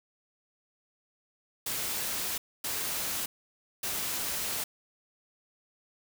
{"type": "noise bursts at uneven times", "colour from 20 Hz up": "white", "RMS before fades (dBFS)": -33, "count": 3, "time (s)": [[1.66, 2.38], [2.64, 3.26], [3.83, 4.64]], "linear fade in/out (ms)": 5, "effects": []}